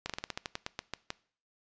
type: slowing click train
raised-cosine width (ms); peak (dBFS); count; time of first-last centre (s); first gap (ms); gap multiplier
0.2; -17; 13; 0.06-1.104; 36; 1.15
effects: noise-tail reverb RT60 0.5 s tail -21 dB re dry + resampled to 16000 Hz